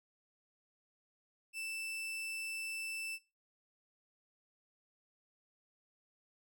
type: tone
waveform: 40% pulse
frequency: 2652 Hz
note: E7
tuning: 10 cents sharp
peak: -38 dBFS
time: 1.53-3.19 s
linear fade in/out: 50 ms
effects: noise-tail reverb RT60 0.3 s tail -20 dB re dry